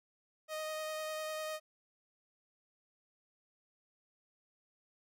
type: tone with vibrato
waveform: sawtooth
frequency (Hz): 622.3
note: D#5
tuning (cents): 0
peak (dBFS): -34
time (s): 0.48-1.6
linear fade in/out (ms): 50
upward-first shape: sine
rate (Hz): 10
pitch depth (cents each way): 10
effects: none